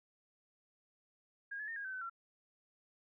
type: tone with pitch steps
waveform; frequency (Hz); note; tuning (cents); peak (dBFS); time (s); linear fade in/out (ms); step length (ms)
sine; 1629 / 1710 / 1824 / 1633 / 1536 / 1516 / 1363; G#6 / A6 / A#6 / G#6 / G6 / F#6 / F6; -34 / -50 / -38 / -30 / -36 / +42 / -43; -40; 1.51-2.098; 10; 84
effects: none